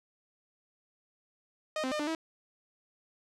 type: tone with pitch steps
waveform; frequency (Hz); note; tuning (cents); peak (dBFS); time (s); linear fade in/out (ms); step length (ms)
sawtooth; 619 / 259.9 / 606 / 296.6 / 322.9; D#5 / C4 / D#5 / D4 / E4; -9 / -11 / -46 / +17 / -36; -27; 1.76-2.15; 2; 78
effects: low-pass 7000 Hz 12 dB/octave